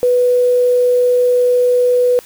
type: tone with quantisation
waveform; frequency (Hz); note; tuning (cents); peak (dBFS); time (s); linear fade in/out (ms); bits
sine; 493.9; B4; 0; -9; 0.03-2.19; 0; 6
effects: white hiss -41 dBFS RMS until 2.25 s